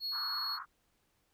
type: tone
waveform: triangle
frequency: 4333 Hz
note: C#8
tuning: 40 cents flat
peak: -33 dBFS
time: 0-0.59 s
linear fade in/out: 50 ms
type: band-pass noise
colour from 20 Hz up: pink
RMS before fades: -43 dBFS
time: 0.11-0.66 s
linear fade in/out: 50 ms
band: 1100 to 1400 Hz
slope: 48 dB/octave
effects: pink hiss -75 dBFS RMS until 1.33 s